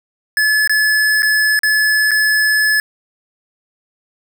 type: tone with dropouts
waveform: square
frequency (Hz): 1718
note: A6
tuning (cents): -42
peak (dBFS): -12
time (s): 0.37-2.8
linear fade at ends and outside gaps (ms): 1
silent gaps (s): 0.675-0.695 / 1.222-1.23 / 1.591-1.633 / 2.109-2.115
effects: none